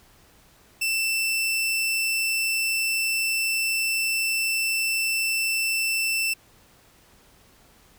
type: tone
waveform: sawtooth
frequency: 2668 Hz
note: E7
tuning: 20 cents sharp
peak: -19 dBFS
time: 0.81-6.34 s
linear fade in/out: 10 ms
effects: pink hiss -56 dBFS RMS until 7.98 s